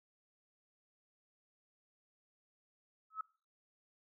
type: tone with exponential growth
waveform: sine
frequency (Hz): 1292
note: E6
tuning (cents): -35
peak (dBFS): -33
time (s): 3.1-3.21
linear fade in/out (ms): 5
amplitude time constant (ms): 23
effects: noise-tail reverb RT60 0.4 s tail -22 dB re dry